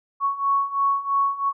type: beating tone pair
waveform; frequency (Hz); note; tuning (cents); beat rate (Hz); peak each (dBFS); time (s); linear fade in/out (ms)
sine; 1108.7 / 1111.7; C#6 / C#6; 0 / +5; 3; -24 / -21; 0.2-1.53; 50
effects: none

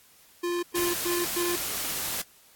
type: tone bursts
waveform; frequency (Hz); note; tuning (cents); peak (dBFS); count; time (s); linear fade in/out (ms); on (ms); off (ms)
square; 349.2; F4; 0; -27; 4; 0.43-1.56; 10; 200; 110
type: noise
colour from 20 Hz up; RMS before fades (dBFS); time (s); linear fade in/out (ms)
white; -31; 0.75-2.22; 5
effects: white hiss -57 dBFS RMS until 2.55 s + AAC 64 kbps

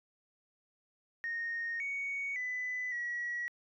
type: tone with pitch steps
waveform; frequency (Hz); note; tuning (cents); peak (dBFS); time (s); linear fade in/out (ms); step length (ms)
sine; 1854 / 2232 / 1999 / 1922; A#6 / C#7 / B6 / B6; -10 / +11 / +20 / -48; -33; 1.24-3.48; 0; 560
effects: tanh soft clip ceiling -30 dBFS

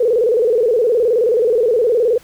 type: tone with vibrato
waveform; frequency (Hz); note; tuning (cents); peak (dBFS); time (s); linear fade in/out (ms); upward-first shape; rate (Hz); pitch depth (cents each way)
sine; 464.2; A#4; -7; -11; 0-2.18; 5; square; 19; 110
effects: pink hiss -47 dBFS RMS until 2.23 s

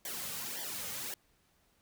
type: noise with flanger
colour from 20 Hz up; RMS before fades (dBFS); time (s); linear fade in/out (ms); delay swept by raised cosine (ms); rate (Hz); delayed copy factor
white; -40; 0.05-1.14; 2; 0.75 to 3.05; 1.8; -0.8
effects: pink hiss -71 dBFS RMS until 1.81 s

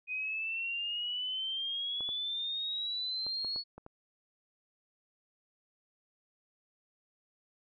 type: exponential sweep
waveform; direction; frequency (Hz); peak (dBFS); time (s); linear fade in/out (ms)
sine; up; 2489 to 4400; -33; 0.07-3.64; 50
type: clicks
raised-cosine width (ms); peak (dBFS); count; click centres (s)
1; -33; 7; 2.007 / 2.09 / 3.266 / 3.447 / 3.561 / 3.78 / 3.864
effects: none

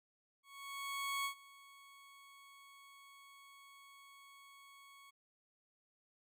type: tone with ADSR envelope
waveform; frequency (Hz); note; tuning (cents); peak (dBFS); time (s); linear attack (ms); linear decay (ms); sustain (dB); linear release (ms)
20% pulse; 1108.7; C#6; 0; -31; 0.43-5.11; 820; 93; -22; 16
effects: none

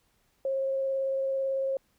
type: tone with vibrato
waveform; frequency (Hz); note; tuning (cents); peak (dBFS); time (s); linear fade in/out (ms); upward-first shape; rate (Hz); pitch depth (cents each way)
sine; 538; C5; +48; -26; 0.45-1.77; 2; triangle; 18; 12
effects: pink hiss -70 dBFS RMS until 1.98 s

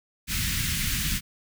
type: band-stop noise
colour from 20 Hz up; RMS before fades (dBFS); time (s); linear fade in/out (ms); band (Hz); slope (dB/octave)
pink; -27; 0.27-1.21; 50; 210 to 1700; 24
effects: none

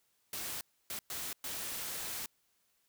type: noise bursts at uneven times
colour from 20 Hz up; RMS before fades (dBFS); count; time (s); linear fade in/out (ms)
white; -40; 4; 0.33-0.61 / 0.9-0.99 / 1.1-1.33 / 1.44-2.26; 2
effects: white hiss -75 dBFS RMS until 2.88 s

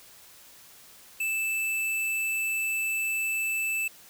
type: tone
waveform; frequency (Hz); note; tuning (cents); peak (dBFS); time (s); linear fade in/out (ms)
square; 2637; E7; 0; -27; 1.2-3.88; 5
effects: white hiss -52 dBFS RMS until 4.09 s

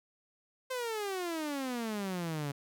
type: exponential sweep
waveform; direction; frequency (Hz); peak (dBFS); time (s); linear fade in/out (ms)
sawtooth; down; 523.3 to 138.59; -30; 0.7-2.52; 10
effects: none

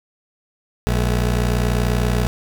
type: tone pair together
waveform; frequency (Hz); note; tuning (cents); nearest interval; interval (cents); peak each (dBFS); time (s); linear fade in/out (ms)
20% pulse; 60.2 / 214.5; B1 / A3; -44 / -44; octave + minor seventh; 2200; -12 / -21; 0.87-2.27; 0
effects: none

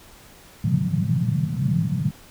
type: band-pass noise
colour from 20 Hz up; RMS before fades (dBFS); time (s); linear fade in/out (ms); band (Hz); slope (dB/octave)
white; -22; 0.64-2.11; 5; 110 to 180; 48
effects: pink hiss -48 dBFS RMS until 2.3 s

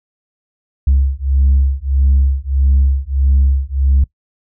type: beating tone pair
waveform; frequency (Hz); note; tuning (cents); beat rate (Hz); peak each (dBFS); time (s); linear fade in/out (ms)
sine; 67.2 / 68.8; C2 / C#2; +47 / -12; 1.6; -12; 0.87-4.04; 5
effects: noise-tail reverb RT60 0.1 s tail -22 dB re dry + tanh soft clip ceiling -5 dBFS

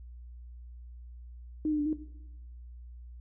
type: tone with pitch steps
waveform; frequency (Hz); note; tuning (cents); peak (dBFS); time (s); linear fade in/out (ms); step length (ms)
sine; 307.6 / 301.5 / 293.4 / 308.7; D#4 / D4 / D4 / D#4; -20 / +46 / -2 / -14; -26; 1.65-1.93; 2; 70
effects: noise-tail reverb RT60 1.0 s tail -17 dB re dry + added 60 Hz sine -44 dBFS peak until 3.2 s

